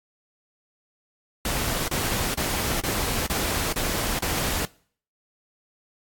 pink noise bursts, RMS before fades -26 dBFS, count 7, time 1.45-4.652 s, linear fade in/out 2 ms, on 430 ms, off 32 ms, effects noise-tail reverb RT60 0.5 s tail -22 dB re dry + AAC 64 kbps

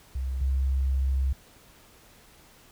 sine tone pair in turn, 65.41 / 66.63 Hz, C2 / C2, 0 / +32 cents, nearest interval unison, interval 32 cents, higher second, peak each -27 / -22 dBFS, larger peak second, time 0.15-0.41 / 0.41-1.33 s, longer second, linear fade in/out 5 ms, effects pink hiss -55 dBFS RMS until 2.71 s

